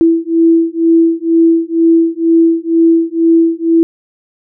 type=beating tone pair; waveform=sine; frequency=329.6 / 331.7 Hz; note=E4 / E4; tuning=0 / +11 cents; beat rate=2.1 Hz; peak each=-10 dBFS; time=0.01-3.83 s; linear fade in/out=0 ms; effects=none